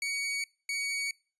sawtooth tone pair in turn, 2247 / 2247 Hz, C#7 / C#7, +23 / +23 cents, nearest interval unison, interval 0 cents, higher neither, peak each -27 dBFS, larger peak neither, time 0.02-0.44 / 0.69-1.11 s, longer neither, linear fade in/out 2 ms, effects noise-tail reverb RT60 0.4 s tail -25 dB re dry + resampled to 24000 Hz

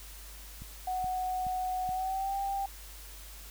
click train, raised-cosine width 5 ms, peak -32 dBFS, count 4, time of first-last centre 0.62-1.891 s, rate 2.36 Hz
sine tone with pitch glide, 740 to 788.5 Hz, F#5 to G5, 0 to +10 cents, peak -30 dBFS, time 0.87-2.66 s, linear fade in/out 5 ms, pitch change +110 cents, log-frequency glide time 1.9-2.34 s
effects added 50 Hz sine -47 dBFS peak until 3.5 s + white hiss -50 dBFS RMS until 3.5 s

